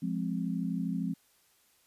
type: chord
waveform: sine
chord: F minor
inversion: none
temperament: equal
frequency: 174.61 / 207.7 / 261.6 Hz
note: F3 / Ab3 / C4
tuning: 0 / 0 / 0 cents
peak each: -33 / -35 / -35 dBFS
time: 0.02-1.14 s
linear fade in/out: 10 ms
effects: white hiss -67 dBFS RMS until 1.86 s + resampled to 32000 Hz